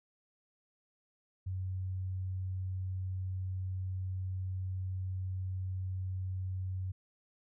sine tone, 93.4 Hz, F#2, 17 cents sharp, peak -34 dBFS, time 1.46-6.92 s, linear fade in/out 10 ms, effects none

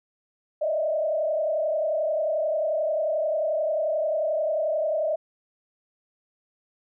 sine tone with frequency modulation, 622.3 Hz, D#5, in tune, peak -22 dBFS, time 0.61-5.16 s, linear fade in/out 10 ms, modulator 31.3 Hz, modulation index 1.2, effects none

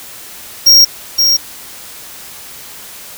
square tone with echo, 5588 Hz, F8, in tune, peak -3 dBFS, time 0.66-0.85 s, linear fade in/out 10 ms, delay 520 ms, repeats 1, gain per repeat -5 dB, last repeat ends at 1.37 s, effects white hiss -32 dBFS RMS until 3.17 s

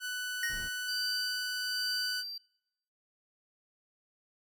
sawtooth tone, 1491 Hz, F#6, 13 cents sharp, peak -31 dBFS, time 0-2.24 s, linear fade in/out 50 ms
square tone with exponential decay, 1867 Hz, A#6, 2 cents sharp, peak -30 dBFS, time 0.43-0.86 s, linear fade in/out 2 ms, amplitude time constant 92 ms
brown noise, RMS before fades -45 dBFS, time 0.49-0.69 s, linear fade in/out 20 ms
triangle tone with tremolo, 4699 Hz, D8, in tune, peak -31 dBFS, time 0.88-2.38 s, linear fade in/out 5 ms, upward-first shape sine, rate 1.2 Hz, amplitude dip 55%
effects noise-tail reverb RT60 0.8 s tail -26 dB re dry

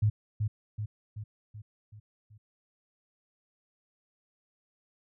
sine tone with echo, 106.2 Hz, G#2, 39 cents sharp, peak -21 dBFS, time 0.02-0.1 s, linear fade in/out 10 ms, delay 380 ms, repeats 6, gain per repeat -5 dB, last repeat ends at 2.38 s, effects none

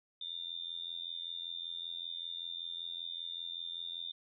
sine tone with amplitude modulation, 3601 Hz, A7, 39 cents sharp, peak -35 dBFS, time 0.21-4.12 s, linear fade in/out 5 ms, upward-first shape sine, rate 85.2 Hz, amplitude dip 95%, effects none

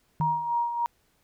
sine tone with exponential decay, 155.56 Hz, D#3, in tune, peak -23 dBFS, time 0.2-0.56 s, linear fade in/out 0 ms, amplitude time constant 78 ms
sine tone with tremolo, 945 Hz, A#5, 23 cents sharp, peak -22 dBFS, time 0.21-0.86 s, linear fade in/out 0 ms, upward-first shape sine, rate 3.4 Hz, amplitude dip 55%
effects pink hiss -68 dBFS RMS until 1.23 s

